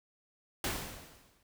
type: noise with exponential decay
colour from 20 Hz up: pink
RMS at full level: -32 dBFS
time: 0.64-1.43 s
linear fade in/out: 2 ms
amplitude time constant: 170 ms
effects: none